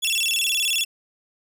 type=tone with vibrato; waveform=sawtooth; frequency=3032 Hz; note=F#7; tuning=42 cents sharp; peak=-17 dBFS; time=0.02-0.85 s; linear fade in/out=20 ms; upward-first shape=square; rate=19 Hz; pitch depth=200 cents each way; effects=none